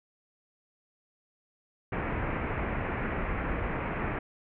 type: low-pass noise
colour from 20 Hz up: pink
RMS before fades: -32 dBFS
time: 1.92-4.19 s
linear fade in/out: 5 ms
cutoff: 2400 Hz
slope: 48 dB/octave
effects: none